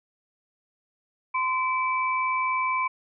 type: tone pair together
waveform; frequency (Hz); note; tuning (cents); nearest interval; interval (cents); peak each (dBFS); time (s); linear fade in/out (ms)
sine; 1030 / 2312; C6 / D7; -28 / -28; octave + major second; 1400; -24 / -28; 1.34-2.88; 10
effects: none